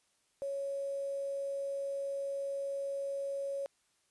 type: tone with quantisation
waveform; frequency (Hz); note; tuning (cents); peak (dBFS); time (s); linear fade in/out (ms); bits
sine; 554.4; C#5; 0; -34; 0.42-3.66; 0; 9
effects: white hiss -74 dBFS RMS until 4.1 s + resampled to 24000 Hz